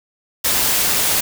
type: noise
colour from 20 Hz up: white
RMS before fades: -17 dBFS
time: 0.44-1.21 s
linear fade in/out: 10 ms
effects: none